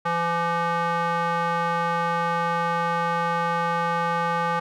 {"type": "tone with band-pass filter", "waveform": "square", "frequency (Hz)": 169.7, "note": "F3", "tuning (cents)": -49, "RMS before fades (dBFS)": -24, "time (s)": [0.05, 4.6], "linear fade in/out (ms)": 10, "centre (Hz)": 1100, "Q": 2.1, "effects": []}